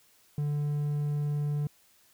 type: tone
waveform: triangle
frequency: 146.83 Hz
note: D3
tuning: in tune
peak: -25 dBFS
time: 0.38-1.67 s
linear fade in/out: 2 ms
effects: white hiss -63 dBFS RMS until 2.13 s